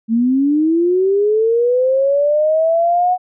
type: linear sweep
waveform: sine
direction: up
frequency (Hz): 220 to 737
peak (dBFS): -11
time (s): 0.08-3.18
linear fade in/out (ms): 50
effects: none